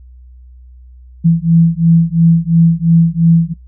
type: beating tone pair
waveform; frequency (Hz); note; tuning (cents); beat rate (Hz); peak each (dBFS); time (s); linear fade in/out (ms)
sine; 164.81 / 167.71; E3 / E3; 0 / +30; 2.9; -10; 1.24-3.54; 20
effects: noise-tail reverb RT60 0.2 s tail -26 dB re dry + added 62 Hz sine -35 dBFS peak until 3.67 s